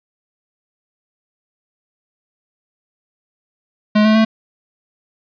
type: tone with pitch steps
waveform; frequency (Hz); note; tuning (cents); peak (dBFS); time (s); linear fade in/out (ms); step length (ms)
square; 211.8 / 216.7 / 220.9; G#3 / A3 / A3; +34 / -26 / +7; -10; 3.95-4.25; 10; 100
effects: resampled to 11025 Hz + 7-bit